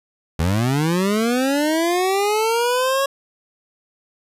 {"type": "linear sweep", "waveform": "25% pulse", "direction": "up", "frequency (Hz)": [76.3, 554.4], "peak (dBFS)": -13, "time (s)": [0.39, 3.06], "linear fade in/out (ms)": 5, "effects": ["resampled to 32000 Hz"]}